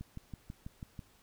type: click train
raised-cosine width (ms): 5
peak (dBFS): -30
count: 7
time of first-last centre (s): 0.01-0.992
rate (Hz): 6.11
effects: pink hiss -65 dBFS RMS until 1.22 s